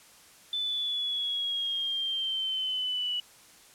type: exponential sweep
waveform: sine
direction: down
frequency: 3520 to 2940 Hz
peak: -28 dBFS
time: 0.53-3.2 s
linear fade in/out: 2 ms
effects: white hiss -55 dBFS RMS until 3.74 s + low-pass 11000 Hz 12 dB/octave